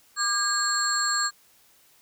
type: tone cluster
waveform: sine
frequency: 1192 / 1618 / 4307 / 7510 Hz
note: D6 / G#6 / C8 / A#8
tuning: +25 / -46 / +49 / +12 cents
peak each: -27 dBFS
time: 0.16-1.31 s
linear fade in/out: 50 ms
effects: tanh soft clip ceiling -15 dBFS + white hiss -59 dBFS RMS until 2.01 s